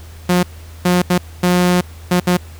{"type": "tone bursts at uneven times", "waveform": "sawtooth", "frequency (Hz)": 178.8, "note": "F3", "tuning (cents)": 41, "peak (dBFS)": -7, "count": 6, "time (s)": [[0.29, 0.43], [0.85, 1.02], [1.1, 1.18], [1.43, 1.81], [2.11, 2.2], [2.27, 2.37]], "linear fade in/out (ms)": 5, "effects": ["added 81 Hz sine -33 dBFS peak until 2.59 s", "pink hiss -43 dBFS RMS until 2.59 s"]}